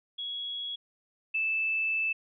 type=tone pair in turn; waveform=sine; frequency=3338 / 2633 Hz; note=G#7 / E7; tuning=+8 / -3 cents; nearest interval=major third; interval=411 cents; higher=first; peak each=-33 / -26 dBFS; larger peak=second; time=0.18-0.76 / 1.34-2.13 s; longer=second; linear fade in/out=10 ms; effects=none